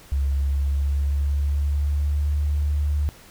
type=tone with pitch glide; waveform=sine; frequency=68.9 to 73.42 Hz; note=C#2 to D2; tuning=-10 to 0 cents; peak=-19 dBFS; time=0.12-3.09 s; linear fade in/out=0 ms; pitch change=+110 cents; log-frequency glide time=0.24-2.36 s; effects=pink hiss -48 dBFS RMS until 3.3 s